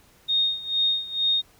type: tone with tremolo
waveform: sine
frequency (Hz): 3700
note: A#7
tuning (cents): -14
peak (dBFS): -18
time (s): 0.28-1.42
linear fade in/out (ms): 20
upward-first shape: sine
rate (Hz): 2.2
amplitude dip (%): 85
effects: pink hiss -57 dBFS RMS until 1.59 s